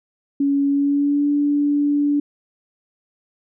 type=tone with pitch glide; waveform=sine; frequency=280.5 to 289.6 Hz; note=C#4 to D4; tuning=+21 to -24 cents; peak=-15 dBFS; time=0.4-2.2 s; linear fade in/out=5 ms; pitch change=+55 cents; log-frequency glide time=0.67-1.29 s; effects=none